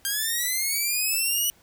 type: linear sweep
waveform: 5% pulse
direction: up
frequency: 1588 to 2960 Hz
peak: -14 dBFS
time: 0.05-1.5 s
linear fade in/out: 0 ms
effects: pink hiss -58 dBFS RMS until 1.62 s